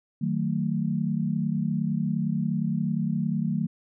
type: chord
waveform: sine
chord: D# diminished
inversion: none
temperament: just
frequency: 155.56 / 186.68 / 224 Hz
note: D#3 / F#3 / A3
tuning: 0 / +16 / +31 cents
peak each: -28 dBFS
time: 0.21-3.67 s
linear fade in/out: 10 ms
effects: none